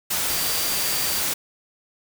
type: tone in noise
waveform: sine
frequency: 4699 Hz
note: D8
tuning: in tune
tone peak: -31 dBFS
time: 0.29-1.21 s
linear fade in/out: 10 ms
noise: white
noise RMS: -24 dBFS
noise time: 0.1-1.34 s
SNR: -10 dB
effects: none